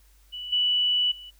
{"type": "tone with level steps", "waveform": "sine", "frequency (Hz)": 2960, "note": "F#7", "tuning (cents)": 0, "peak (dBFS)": [-33, -20, -40], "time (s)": [0.32, 1.31], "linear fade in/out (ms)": 20, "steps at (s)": [0.52, 1.11], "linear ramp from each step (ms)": 10, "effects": ["added 50 Hz sine -55 dBFS peak until 1.39 s", "white hiss -63 dBFS RMS until 1.39 s"]}